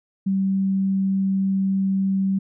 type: tone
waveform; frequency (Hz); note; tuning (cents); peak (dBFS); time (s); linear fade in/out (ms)
sine; 193.1; G3; -26; -18; 0.26-2.39; 10
effects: none